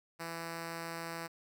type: tone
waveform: 5% pulse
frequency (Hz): 166.4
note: E3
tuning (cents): +17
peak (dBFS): -28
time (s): 0.19-1.28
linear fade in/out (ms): 20
effects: none